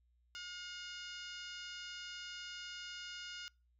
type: harmonic tone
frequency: 716 Hz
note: F5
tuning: 43 cents sharp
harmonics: 2 / 3 / 4 / 5 / 6 / 7 / 8 / 9 / 10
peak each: -49 / -56 / -49 / -56 / -58 / -53 / -61 / -61 / -66 dBFS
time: 0.35-3.48 s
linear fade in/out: 0 ms
effects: noise-tail reverb RT60 0.3 s tail -25 dB re dry + added 60 Hz sine -70 dBFS peak until 3.79 s